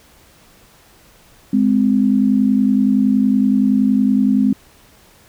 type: tone pair together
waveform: sine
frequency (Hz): 208.1 / 258.8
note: G#3 / C4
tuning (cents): +4 / -19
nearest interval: major third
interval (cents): 377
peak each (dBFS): -14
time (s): 1.53-4.53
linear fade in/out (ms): 5
effects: pink hiss -49 dBFS RMS until 5.28 s